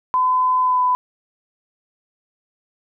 sine tone with pitch glide, 1014 to 1000.6 Hz, B5 to B5, +45 to +22 cents, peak -14 dBFS, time 0.14-0.95 s, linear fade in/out 0 ms, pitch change -23 cents, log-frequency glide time 0.61-0.82 s, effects none

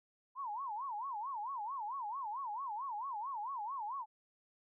sine tone with vibrato, 960 Hz, B5, 49 cents flat, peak -38 dBFS, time 0.35-4.06 s, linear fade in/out 50 ms, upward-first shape sine, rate 4.5 Hz, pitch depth 270 cents each way, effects none

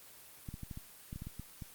clicks, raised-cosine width 5 ms, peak -30 dBFS, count 11, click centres 0.488 / 0.541 / 0.633 / 0.712 / 0.774 / 1.129 / 1.16 / 1.221 / 1.27 / 1.396 / 1.622 s, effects white hiss -55 dBFS RMS until 1.74 s + Opus 24 kbps

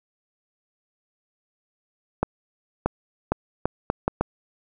accelerating click train, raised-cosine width 1 ms, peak -6 dBFS, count 7, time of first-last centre 2.23-4.21 s, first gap 630 ms, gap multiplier 0.73, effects none

